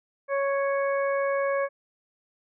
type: harmonic tone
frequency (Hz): 554.4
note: C#5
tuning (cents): 0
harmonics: 1 / 2 / 3 / 4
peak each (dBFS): -24 / -31 / -34 / -38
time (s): 0.28-1.69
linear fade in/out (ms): 50
effects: none